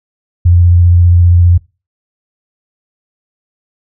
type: tone with vibrato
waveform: sine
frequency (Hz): 87.31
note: F2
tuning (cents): 0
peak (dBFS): -3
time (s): 0.45-1.58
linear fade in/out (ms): 10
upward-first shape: sine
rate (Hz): 15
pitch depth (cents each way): 19
effects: noise-tail reverb RT60 0.3 s tail -24 dB re dry